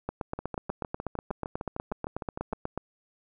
two click trains, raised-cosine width 1 ms, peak -20 / -17 dBFS, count 15 / 23, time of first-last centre 0.39-2.527 / 0.09-2.776 s, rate 6.55 / 8.19 Hz, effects none

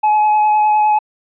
triangle tone with vibrato, 849 Hz, G#5, 38 cents sharp, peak -8 dBFS, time 0.03-0.99 s, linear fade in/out 10 ms, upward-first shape triangle, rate 9.8 Hz, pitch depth 15 cents each way, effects resampled to 8000 Hz

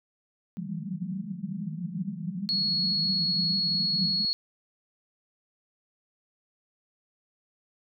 pink band-pass noise, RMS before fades -34 dBFS, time 0.57-4.25 s, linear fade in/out 0 ms, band 160 to 210 Hz, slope 96 dB/octave
sine tone, 4339 Hz, C#8, 38 cents flat, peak -24 dBFS, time 2.49-4.33 s, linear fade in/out 0 ms
effects none

